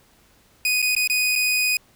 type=tone with dropouts; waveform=sawtooth; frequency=2489 Hz; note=D#7; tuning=in tune; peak=-15 dBFS; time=0.65-1.77 s; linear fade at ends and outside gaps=2 ms; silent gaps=0.819-0.825 / 0.951-0.964 / 1.075-1.098 / 1.355-1.359 s; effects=pink hiss -57 dBFS RMS until 1.95 s